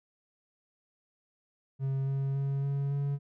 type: tone with pitch steps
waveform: triangle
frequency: 135.2 / 136.69 / 138.2 / 139.73 / 141.27 Hz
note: C#3 / C#3 / C#3 / C#3 / C#3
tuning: -43 / -24 / -5 / +14 / +33 cents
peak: -26 dBFS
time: 1.79-3.19 s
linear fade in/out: 50 ms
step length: 280 ms
effects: none